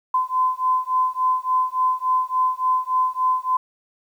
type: beating tone pair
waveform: sine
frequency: 1021 / 1024.5 Hz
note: C6 / C6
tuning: -43 / -37 cents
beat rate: 3.5 Hz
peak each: -21 dBFS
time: 0.14-3.57 s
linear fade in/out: 5 ms
effects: 9-bit